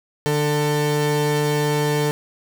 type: tone pair together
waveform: 35% pulse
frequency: 148.5 / 444.6 Hz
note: D3 / A4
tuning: +20 / +18 cents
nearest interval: octave + perfect fifth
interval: 1898 cents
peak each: -19 dBFS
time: 0.26-2.11 s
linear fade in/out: 0 ms
effects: none